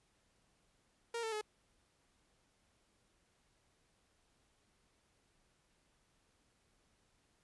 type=tone with pitch steps; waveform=sawtooth; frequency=466.2 / 445.7 / 426 Hz; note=A#4 / A4 / G#4; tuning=0 / +22 / +44 cents; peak=-34 dBFS; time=1.14-1.413 s; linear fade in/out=5 ms; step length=91 ms; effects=pink hiss -75 dBFS RMS until 7.43 s + resampled to 24000 Hz